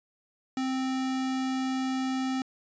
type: tone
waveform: square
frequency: 261.6 Hz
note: C4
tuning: in tune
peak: -28 dBFS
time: 0.57-2.42 s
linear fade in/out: 2 ms
effects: resampled to 16000 Hz